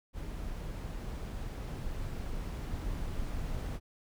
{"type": "noise with level ramp", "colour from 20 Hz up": "brown", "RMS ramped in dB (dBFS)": [-39, -36], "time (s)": [0.13, 3.8], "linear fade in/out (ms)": 50, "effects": []}